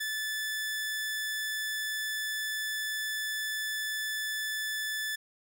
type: tone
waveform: sawtooth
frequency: 1743 Hz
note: A6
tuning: 17 cents flat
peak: -28 dBFS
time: 0-5.16 s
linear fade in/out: 10 ms
effects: none